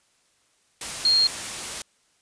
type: tone in noise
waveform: sine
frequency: 4236 Hz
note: C8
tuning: 21 cents sharp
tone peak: -16 dBFS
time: 1.05-1.27 s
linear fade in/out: 2 ms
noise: white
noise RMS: -32 dBFS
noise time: 0.81-1.82 s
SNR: +13 dB
effects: white hiss -65 dBFS RMS until 2.21 s + resampled to 22050 Hz